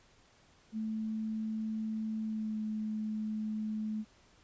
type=tone with pitch glide; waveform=sine; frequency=218.8 to 215.5 Hz; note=A3 to A3; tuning=-9 to -36 cents; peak=-33 dBFS; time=0.72-4.05 s; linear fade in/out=50 ms; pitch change=-27 cents; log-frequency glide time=2.22-2.59 s; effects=pink hiss -64 dBFS RMS until 4.43 s + resampled to 16000 Hz